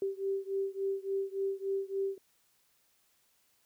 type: beating tone pair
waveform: sine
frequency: 389 / 392.5 Hz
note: G4 / G4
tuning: -13 / +2 cents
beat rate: 3.5 Hz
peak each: -34 / -35 dBFS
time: 0.02-2.18 s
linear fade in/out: 2 ms
effects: white hiss -71 dBFS RMS until 3.65 s